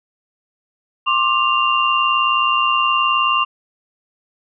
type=tone cluster; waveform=sine; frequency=1061 / 1180 / 2784 Hz; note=C6 / D6 / F7; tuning=+24 / +8 / -6 cents; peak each=-18 dBFS; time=1.06-3.45 s; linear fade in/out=20 ms; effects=none